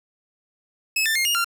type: tone with pitch steps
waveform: sawtooth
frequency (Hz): 2588 / 1782 / 2129 / 2849 / 1382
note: E7 / A6 / C7 / F7 / F6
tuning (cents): -32 / +22 / +30 / +34 / -19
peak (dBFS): -16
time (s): 0.96-1.445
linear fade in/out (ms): 5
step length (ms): 97
effects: none